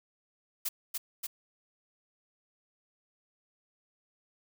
blue noise with echo, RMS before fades -32 dBFS, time 0.65-0.69 s, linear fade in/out 10 ms, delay 290 ms, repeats 2, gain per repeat -2 dB, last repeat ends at 1.27 s, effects none

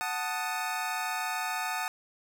25% pulse chord, D# diminished, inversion first, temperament equal, 740 / 880 / 1244.5 Hz, F#5 / A5 / D#6, 0 / 0 / 0 cents, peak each -31 / -31 / -32 dBFS, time 0.01-1.88 s, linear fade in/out 0 ms, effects none

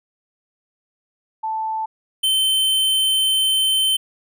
sine / square tone pair in turn, 880 / 3087 Hz, A5 / G7, 0 / -27 cents, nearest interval octave + minor seventh, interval 2173 cents, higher second, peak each -21 / -16 dBFS, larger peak second, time 1.43-1.86 / 2.23-3.97 s, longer second, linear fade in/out 10 ms, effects none

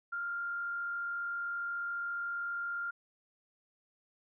sine tone with frequency modulation, 1396.9 Hz, F6, in tune, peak -34 dBFS, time 0.12-2.91 s, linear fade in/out 10 ms, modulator 45.3 Hz, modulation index 0.35, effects none

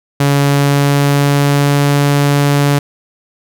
sawtooth tone with pitch glide, 141.4 to 142.96 Hz, C#3 to D3, +35 to -46 cents, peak -5 dBFS, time 0.2-2.79 s, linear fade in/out 5 ms, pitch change +19 cents, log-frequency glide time 0.4-1.97 s, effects none

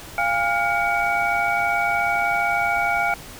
sine tone cluster, 696 / 809 / 1413 / 2258 Hz, F5 / G#5 / F6 / C#7, -6 / -46 / +20 / +31 cents, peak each -24 dBFS, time 0.18-3.14 s, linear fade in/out 2 ms, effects pink hiss -39 dBFS RMS until 3.39 s

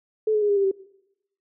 sine tone with pitch steps, 433.6 / 423.7 / 414 / 404.6 / 395.3 / 386.3 Hz, A4 / G#4 / G#4 / G#4 / G4 / G4, -25 / +35 / -5 / -45 / +15 / -25 cents, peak -18 dBFS, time 0.27-0.714 s, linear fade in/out 5 ms, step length 74 ms, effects noise-tail reverb RT60 0.8 s tail -19 dB re dry

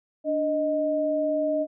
sine tone pair together, 293.7 / 622.3 Hz, D4 / D#5, 0 / 0 cents, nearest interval octave + minor second, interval 1300 cents, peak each -28 / -23 dBFS, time 0.24-1.67 s, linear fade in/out 50 ms, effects none

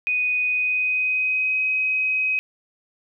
sine tone with pitch glide, 2489 to 2528 Hz, D#7 to D#7, 0 to +27 cents, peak -19 dBFS, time 0.07-2.39 s, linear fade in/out 0 ms, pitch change +27 cents, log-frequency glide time 0.44-1.6 s, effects none

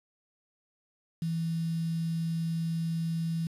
sine tone with quantisation, 164.81 Hz, E3, in tune, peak -28 dBFS, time 1.22-3.47 s, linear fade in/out 2 ms, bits 8, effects resampled to 32000 Hz

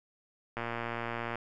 click train, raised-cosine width 0.5 ms, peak -20 dBFS, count 93, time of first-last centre 0.57-1.356 s, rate 117 Hz, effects none

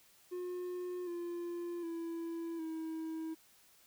triangle tone with pitch steps, 359.1 / 346.1 / 333.5 / 321.4 Hz, F4 / F4 / E4 / E4, +48 / -16 / +20 / -44 cents, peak -36 dBFS, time 0.31-3.35 s, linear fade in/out 20 ms, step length 760 ms, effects white hiss -65 dBFS RMS until 3.86 s

